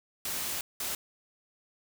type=noise bursts at uneven times; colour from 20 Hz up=white; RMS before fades=-34 dBFS; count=2; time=0.25-0.61 / 0.8-0.95 s; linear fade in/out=2 ms; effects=none